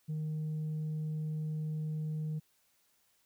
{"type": "tone", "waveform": "sine", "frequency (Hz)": 154.8, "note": "D#3", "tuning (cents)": -9, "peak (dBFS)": -31, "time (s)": [0.08, 2.4], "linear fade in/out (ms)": 20, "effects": ["tanh soft clip ceiling -32 dBFS", "white hiss -72 dBFS RMS until 3.25 s"]}